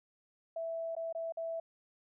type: tone with dropouts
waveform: sine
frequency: 659.3 Hz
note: E5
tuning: in tune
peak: -35 dBFS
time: 0.56-1.6 s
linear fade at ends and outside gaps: 5 ms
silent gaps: 0.952-0.965 / 1.127-1.149 / 1.323-1.371 s
effects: none